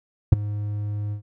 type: tone with ADSR envelope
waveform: triangle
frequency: 103.83 Hz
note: G#2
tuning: in tune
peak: -3 dBFS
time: 0.32-1.22 s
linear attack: 7 ms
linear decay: 15 ms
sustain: -20 dB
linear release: 98 ms
effects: none